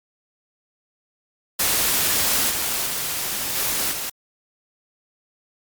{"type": "noise with level steps", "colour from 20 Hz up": "white", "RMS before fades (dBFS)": [-20, -24, -26, -23, -28], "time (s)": [1.59, 4.1], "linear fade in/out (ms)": 10, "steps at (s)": [2.49, 2.85, 3.54, 3.91], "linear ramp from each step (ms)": 20, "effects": ["Opus 48 kbps"]}